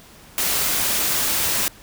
white noise, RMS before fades -21 dBFS, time 0.38-1.68 s, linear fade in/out 0 ms, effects pink hiss -46 dBFS RMS until 1.82 s

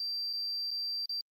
sine tone with dropouts, 4699 Hz, D8, in tune, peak -31 dBFS, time 0-1.21 s, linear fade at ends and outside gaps 2 ms, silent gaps 0.33-0.334 / 0.707-0.712 / 1.058-1.093 s, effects tanh soft clip ceiling -29 dBFS + Opus 32 kbps

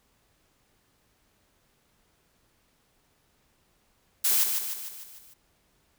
blue noise with echo, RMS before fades -23 dBFS, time 4.24-4.44 s, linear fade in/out 10 ms, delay 150 ms, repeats 6, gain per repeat -5 dB, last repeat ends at 5.34 s, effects pink hiss -68 dBFS RMS until 5.98 s

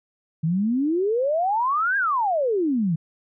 sine exponential two-way sweep, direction up then down, 153 to 1650 to 153 Hz, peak -19 dBFS, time 0.43-2.96 s, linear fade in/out 10 ms, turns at 1.97 s, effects none

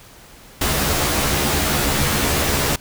pink noise with comb filter, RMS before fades -19 dBFS, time 0.61-2.76 s, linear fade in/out 5 ms, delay 14 ms, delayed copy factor +1, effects pink hiss -44 dBFS RMS until 2.8 s

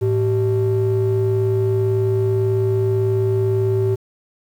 triangle ring-modulated tone, 246.9 Hz, B3, in tune, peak -9 dBFS, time 0.01-3.96 s, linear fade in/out 20 ms, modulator 138 Hz, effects tanh soft clip ceiling -9 dBFS + 8-bit

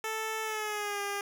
10% pulse tone with pitch glide, 440 to 403.5 Hz, A4 to G#4, 0 to -50 cents, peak -24 dBFS, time 0.04-1.21 s, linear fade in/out 2 ms, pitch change -150 cents, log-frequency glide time 0.43-1.01 s, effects none

